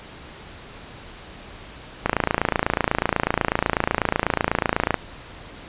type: click train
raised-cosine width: 0.5 ms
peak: -3 dBFS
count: 82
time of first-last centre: 2.06-4.943 s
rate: 28.1 Hz
effects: pink hiss -41 dBFS RMS until 5.68 s + resampled to 8000 Hz